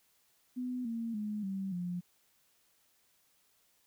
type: tone with pitch steps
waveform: sine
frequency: 250.5 / 229.7 / 210.6 / 193.16 / 177.13 Hz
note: B3 / A#3 / G#3 / G3 / F3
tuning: +25 / -25 / +24 / -25 / +25 cents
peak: -34 dBFS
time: 0.56-2.01 s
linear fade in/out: 20 ms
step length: 290 ms
effects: white hiss -71 dBFS RMS until 3.86 s